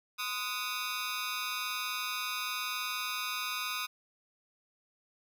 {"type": "tone with amplitude modulation", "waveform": "15% pulse", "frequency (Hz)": 1244.5, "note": "D#6", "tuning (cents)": 0, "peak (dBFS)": -23, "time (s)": [0.18, 3.87], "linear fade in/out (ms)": 20, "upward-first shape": "sine", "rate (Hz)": 221, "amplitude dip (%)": 100, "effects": []}